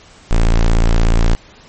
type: tone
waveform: square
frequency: 28.35 Hz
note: A#0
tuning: 47 cents flat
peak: -9 dBFS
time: 0.31-1.35 s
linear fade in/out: 0 ms
effects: pink hiss -43 dBFS RMS until 1.68 s + MP3 32 kbps